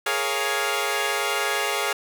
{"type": "chord", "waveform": "10% pulse", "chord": "Bb minor seventh", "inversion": "third", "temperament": "equal", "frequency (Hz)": [415.3, 466.2, 554.4, 698.5], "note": ["Ab4", "Bb4", "Db5", "F5"], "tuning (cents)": [0, 0, 0, 0], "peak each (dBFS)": [-18, -22, -20, -21], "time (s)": [0.06, 1.93], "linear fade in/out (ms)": 5, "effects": []}